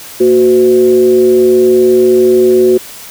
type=tone with frequency modulation; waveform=sine; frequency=370 Hz; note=F#4; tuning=in tune; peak=-4 dBFS; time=0.2-2.78 s; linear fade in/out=10 ms; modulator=141 Hz; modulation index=0.5; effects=white hiss -30 dBFS RMS until 3.1 s